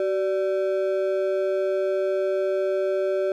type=ring-modulated tone; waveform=triangle; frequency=482 Hz; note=B4; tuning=42 cents flat; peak=-16 dBFS; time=0-3.32 s; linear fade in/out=2 ms; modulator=103 Hz; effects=none